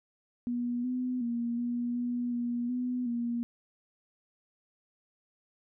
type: tone with pitch steps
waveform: sine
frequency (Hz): 241.9 / 251.7 / 236 / 240.6 / 242.9 / 239.9 / 248.8 / 237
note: B3 / B3 / A#3 / B3 / B3 / A#3 / B3 / A#3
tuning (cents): -36 / +33 / +22 / -45 / -29 / +50 / +13 / +29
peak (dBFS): -29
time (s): 0.47-3.43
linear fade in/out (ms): 0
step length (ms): 370
effects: none